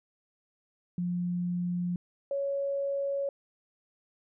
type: tone pair in turn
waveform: sine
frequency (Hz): 176.7 / 557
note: F3 / C#5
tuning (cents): +21 / +8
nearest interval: octave + minor sixth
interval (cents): 1987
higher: second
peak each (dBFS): -28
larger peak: neither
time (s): 0.98-1.96 / 2.31-3.29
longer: neither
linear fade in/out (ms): 2
effects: none